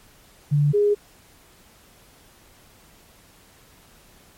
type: tone pair in turn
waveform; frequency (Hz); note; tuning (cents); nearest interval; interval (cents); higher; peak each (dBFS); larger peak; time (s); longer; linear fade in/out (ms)
sine; 145.8 / 412.4; D3 / G#4; -12 / -12; octave + tritone; 1800; second; -15; neither; 0.51-0.73 / 0.73-0.95; neither; 20
effects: pink hiss -53 dBFS RMS until 4.37 s + MP3 64 kbps